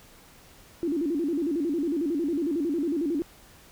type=tone with vibrato; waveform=sine; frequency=311.1 Hz; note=D#4; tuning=in tune; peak=-24 dBFS; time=0.83-3.22 s; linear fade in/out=0 ms; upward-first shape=square; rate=11 Hz; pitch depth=160 cents each way; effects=pink hiss -53 dBFS RMS until 3.71 s